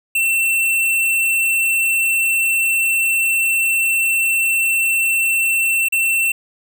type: tone with dropouts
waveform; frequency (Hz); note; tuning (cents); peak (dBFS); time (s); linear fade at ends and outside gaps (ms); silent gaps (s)
square; 2695; E7; +38; -15; 0.15-6.32; 5; 5.886-5.923
effects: none